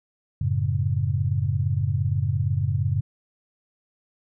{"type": "chord", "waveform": "sine", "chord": "F# minor", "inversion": "none", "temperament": "equal", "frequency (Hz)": [92.5, 110, 138.59], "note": ["F#2", "A2", "C#3"], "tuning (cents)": [0, 0, 0], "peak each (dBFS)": -25, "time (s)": [0.41, 3.01], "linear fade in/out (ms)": 5, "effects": []}